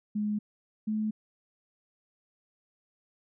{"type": "tone pair in turn", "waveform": "sine", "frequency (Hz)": [209.8, 215.3], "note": ["G#3", "A3"], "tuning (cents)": [18, -37], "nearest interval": "unison", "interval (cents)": 45, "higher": "second", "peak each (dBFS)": -27, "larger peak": "neither", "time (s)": [[0.15, 0.39], [0.87, 1.11]], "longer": "neither", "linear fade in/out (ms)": 10, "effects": []}